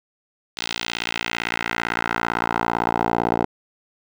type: tone with band-pass filter sweep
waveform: 10% pulse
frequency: 57.8 Hz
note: A#1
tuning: 14 cents flat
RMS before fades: -24 dBFS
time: 0.57-3.45 s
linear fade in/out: 5 ms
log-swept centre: 4000 to 610 Hz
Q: 1.6
effects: none